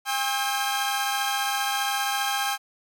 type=tone cluster; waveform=sawtooth; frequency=806 / 1074 / 1296 / 1597 / 3161 Hz; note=G5 / C6 / E6 / G6 / G7; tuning=+48 / +45 / -30 / +32 / +14 cents; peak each=-23 / -30 / -29 / -29 / -30 dBFS; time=0.05-2.58 s; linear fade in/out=50 ms; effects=none